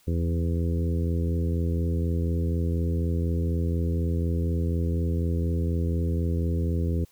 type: harmonic tone with a mistuned harmonic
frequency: 84.1 Hz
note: E2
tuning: 35 cents sharp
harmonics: 1 / 2 / 3 / 4 / 5 / 6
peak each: -24 / -30 / -34 / -36 / -37 / -40 dBFS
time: 0.07-7.05 s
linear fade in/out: 10 ms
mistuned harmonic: 1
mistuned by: -40 cents
effects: white hiss -61 dBFS RMS until 7.11 s